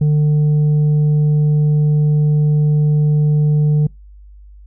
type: tone with tanh clipping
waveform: triangle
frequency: 150 Hz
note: D3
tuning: 37 cents sharp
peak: -11 dBFS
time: 0.01-3.87 s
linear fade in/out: 5 ms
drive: 8 dB
effects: noise-tail reverb RT60 0.2 s tail -26 dB re dry + added 50 Hz sine -37 dBFS peak until 4.66 s